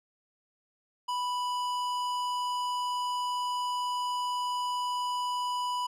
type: tone with tanh clipping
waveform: sine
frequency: 987.8 Hz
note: B5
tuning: in tune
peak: -31 dBFS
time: 1.08-5.87 s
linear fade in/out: 10 ms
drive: 16 dB
effects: none